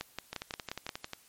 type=two click trains; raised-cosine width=0.2 ms; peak=-20 / -18 dBFS; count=10 / 6; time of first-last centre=0.33-1.134 / 0.01-0.892 s; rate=11.2 / 5.67 Hz; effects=white hiss -61 dBFS RMS until 1.28 s + MP3 64 kbps